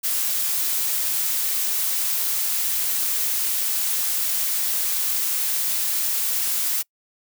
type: noise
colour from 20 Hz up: blue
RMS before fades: -23 dBFS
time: 0.03-6.83 s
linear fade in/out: 20 ms
effects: noise-tail reverb RT60 0.1 s tail -26 dB re dry